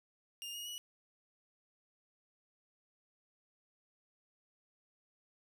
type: tone with pitch steps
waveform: sawtooth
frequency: 2818 / 2870 / 2928 Hz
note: F7 / F7 / F#7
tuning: +15 / +47 / -19 cents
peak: -39 dBFS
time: 0.42-0.78 s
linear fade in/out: 0 ms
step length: 120 ms
effects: none